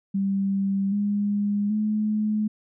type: tone with pitch steps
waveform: sine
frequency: 196 / 204.4 / 213.2 Hz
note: G3 / G#3 / G#3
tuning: 0 / -27 / +46 cents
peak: -21 dBFS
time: 0.14-2.48 s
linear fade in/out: 10 ms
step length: 780 ms
effects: none